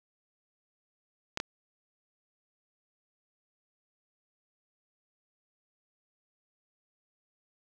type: clicks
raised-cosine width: 0.2 ms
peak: -14 dBFS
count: 2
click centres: 1.374 / 1.401 s
effects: none